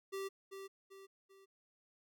square tone with echo, 389.3 Hz, G4, 12 cents flat, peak -40 dBFS, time 0.12-0.29 s, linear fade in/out 20 ms, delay 390 ms, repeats 3, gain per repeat -7 dB, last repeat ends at 1.46 s, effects none

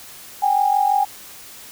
sine tone pair together, 774 / 820 Hz, G5 / G#5, -22 / -22 cents, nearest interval minor second, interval 100 cents, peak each -19 / -16 dBFS, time 0.42-1.05 s, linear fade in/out 10 ms, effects white hiss -40 dBFS RMS until 1.71 s

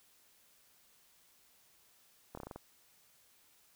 slowing click train, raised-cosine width 1 ms, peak -30 dBFS, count 7, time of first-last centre 2.35-2.56 s, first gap 24 ms, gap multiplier 1.15, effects white hiss -67 dBFS RMS until 3.75 s

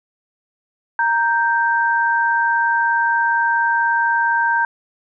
sine tone pair together, 931.1 / 1568 Hz, A#5 / G6, -2 / 0 cents, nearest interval major sixth, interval 902 cents, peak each -17 dBFS, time 0.99-4.65 s, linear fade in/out 2 ms, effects none

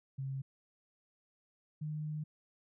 sine tone pair in turn, 134.9 / 152.56 Hz, C#3 / D#3, -47 / -34 cents, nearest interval major second, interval 213 cents, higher second, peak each -36 / -36 dBFS, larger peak neither, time 0.18-0.42 / 1.81-2.24 s, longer second, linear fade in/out 10 ms, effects none

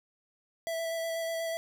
square tone with vibrato, 659.3 Hz, E5, in tune, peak -32 dBFS, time 0.67-1.57 s, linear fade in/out 0 ms, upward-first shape square, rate 8.2 Hz, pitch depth 10 cents each way, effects none

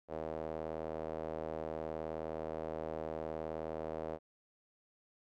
sawtooth tone with band-pass filter, 79.3 Hz, D#2, 33 cents sharp, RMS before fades -41 dBFS, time 0.08-4.19 s, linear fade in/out 50 ms, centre 560 Hz, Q 2.5, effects none

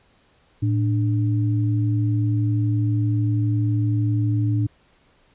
sine tone pair together, 110.94 / 294.8 Hz, A2 / D4, +15 / +7 cents, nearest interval octave + perfect fourth, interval 1692 cents, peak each -18 / -26 dBFS, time 0.62-4.67 s, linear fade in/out 10 ms, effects pink hiss -59 dBFS RMS until 5.34 s + resampled to 8000 Hz

